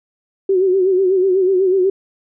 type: tone with vibrato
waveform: sine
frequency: 376.2 Hz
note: F#4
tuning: 29 cents sharp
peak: -11 dBFS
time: 0.49-1.9 s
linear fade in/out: 5 ms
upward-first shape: sine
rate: 8.1 Hz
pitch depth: 72 cents each way
effects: none